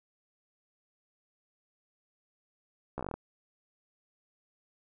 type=slowing click train; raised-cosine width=1 ms; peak=-22 dBFS; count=9; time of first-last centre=2.98-3.14 s; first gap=14 ms; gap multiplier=1.1; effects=none